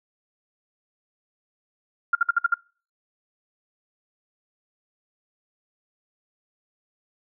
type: tone bursts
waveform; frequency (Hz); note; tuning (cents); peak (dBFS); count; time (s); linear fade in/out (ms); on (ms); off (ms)
sine; 1396.9; F6; 0; -15; 6; 2.13-2.542; 5; 22; 56
effects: noise-tail reverb RT60 0.4 s tail -26 dB re dry